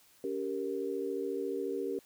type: chord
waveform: sine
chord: G diminished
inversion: second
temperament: equal with one note detuned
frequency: 281.7 / 392 / 466.2 Hz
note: Db4 / G4 / Bb4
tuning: +28 / 0 / 0 cents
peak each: -39 / -35 / -37 dBFS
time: 0.24-1.99 s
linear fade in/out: 2 ms
effects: white hiss -63 dBFS RMS until 2.05 s